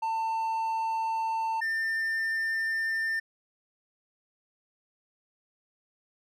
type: tone pair in turn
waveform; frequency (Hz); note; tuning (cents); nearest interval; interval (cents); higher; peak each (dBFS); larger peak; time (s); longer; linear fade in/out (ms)
triangle; 896 / 1797.2; A5 / A6; +31 / +36; octave; 1205; second; -25; neither; 0.02-1.61 / 1.61-3.2; neither; 10
effects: none